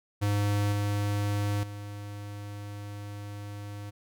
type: tone with level steps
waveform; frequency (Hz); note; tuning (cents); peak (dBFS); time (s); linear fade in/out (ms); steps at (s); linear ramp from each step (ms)
square; 102.5; G#2; -22; -25 / -27 / -38; 0.21-3.91; 20; 0.72 / 1.63; 5
effects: none